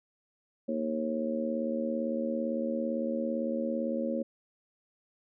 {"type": "harmonic tone", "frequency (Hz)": 77.78, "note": "D#2", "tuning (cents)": 0, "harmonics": [3, 4, 5, 6, 7], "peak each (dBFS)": [-32, -37, -42, -43, -33], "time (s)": [0.68, 4.23], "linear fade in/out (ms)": 10, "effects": []}